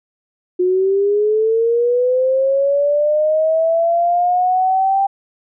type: linear sweep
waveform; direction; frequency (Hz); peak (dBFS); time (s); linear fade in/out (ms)
sine; up; 358.5 to 790; -12; 0.59-5.07; 10
effects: none